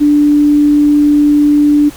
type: tone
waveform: sine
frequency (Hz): 293.7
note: D4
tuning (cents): 0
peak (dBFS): -5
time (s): 0-1.9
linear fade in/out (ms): 20
effects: added 47 Hz sine -34 dBFS peak until 1.96 s + pink hiss -34 dBFS RMS until 1.96 s